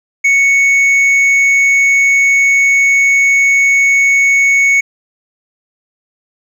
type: tone with hard clipping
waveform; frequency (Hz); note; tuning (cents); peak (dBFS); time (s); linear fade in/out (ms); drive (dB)
sine; 2217; C#7; 0; -8; 0.24-4.81; 10; 4
effects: none